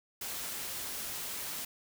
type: noise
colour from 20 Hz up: white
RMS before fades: -39 dBFS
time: 0.21-1.65 s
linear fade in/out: 5 ms
effects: none